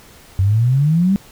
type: exponential sweep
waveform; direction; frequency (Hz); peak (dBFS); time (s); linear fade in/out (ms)
sine; up; 92.5 to 202.4; -11; 0.39-1.16; 0
effects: pink hiss -44 dBFS RMS until 1.31 s